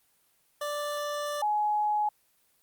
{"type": "tone pair in turn", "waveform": ["25% pulse", "sine"], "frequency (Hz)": [587.3, 840.9], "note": ["D5", "G#5"], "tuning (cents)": [0, 21], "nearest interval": "tritone", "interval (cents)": 621, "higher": "second", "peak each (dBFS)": [-27, -24], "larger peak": "second", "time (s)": [[0.61, 1.42], [1.42, 2.09]], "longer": "first", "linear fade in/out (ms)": 5, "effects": ["white hiss -68 dBFS RMS until 2.62 s", "Opus 24 kbps"]}